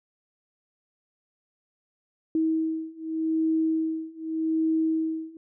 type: beating tone pair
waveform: sine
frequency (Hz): 319.7 / 320.54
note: D#4 / E4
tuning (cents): +47 / -48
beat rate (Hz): 0.84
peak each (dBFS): -27 / -26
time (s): 2.35-5.37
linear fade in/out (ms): 2
effects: none